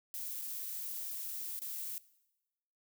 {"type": "noise with dropouts", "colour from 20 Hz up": "violet", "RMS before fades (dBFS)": -41, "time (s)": [0.14, 1.98], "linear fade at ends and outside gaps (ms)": 0, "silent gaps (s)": [[0.414, 0.419], [1.591, 1.618]], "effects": ["noise-tail reverb RT60 1.0 s tail -20 dB re dry"]}